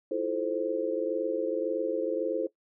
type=chord; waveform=sine; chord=F major seventh; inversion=third; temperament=just; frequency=327.4 / 349.2 / 436.5 / 523.8 Hz; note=E4 / F4 / A4 / C5; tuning=-12 / 0 / -14 / +2 cents; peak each=-33 / -36 / -31 / -31 dBFS; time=0.11-2.47 s; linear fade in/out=5 ms; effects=noise-tail reverb RT60 0.1 s tail -17 dB re dry